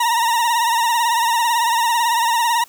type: tone with vibrato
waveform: 40% pulse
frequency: 934 Hz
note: A#5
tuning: 3 cents sharp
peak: -14 dBFS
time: 0-2.64 s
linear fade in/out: 5 ms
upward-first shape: triangle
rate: 18 Hz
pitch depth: 79 cents each way
effects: white hiss -48 dBFS RMS until 2.68 s